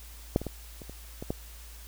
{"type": "clicks", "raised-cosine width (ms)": 2, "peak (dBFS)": [-9, -23, -20, -29, -30, -23, -16], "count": 7, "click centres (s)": [0.361, 0.416, 0.467, 0.818, 0.896, 1.225, 1.305], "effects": ["added 56 Hz sine -45 dBFS peak until 1.87 s", "white hiss -51 dBFS RMS until 1.87 s"]}